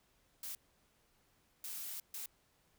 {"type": "noise bursts at uneven times", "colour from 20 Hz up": "blue", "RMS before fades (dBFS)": -44, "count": 3, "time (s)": [[0.43, 0.55], [1.64, 2], [2.14, 2.26]], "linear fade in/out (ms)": 2, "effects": ["pink hiss -73 dBFS RMS until 2.78 s"]}